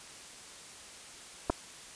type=clicks; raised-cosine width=1 ms; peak=-14 dBFS; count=2; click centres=1.498 / 1.501 s; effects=white hiss -49 dBFS RMS until 1.95 s + resampled to 22050 Hz